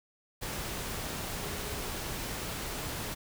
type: tone in noise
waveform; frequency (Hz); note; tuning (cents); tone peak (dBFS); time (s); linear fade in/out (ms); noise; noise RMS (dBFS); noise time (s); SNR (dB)
sine; 415.3; G#4; 0; -45; 1.36-1.9; 20; pink; -37; 0.41-3.15; -11
effects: none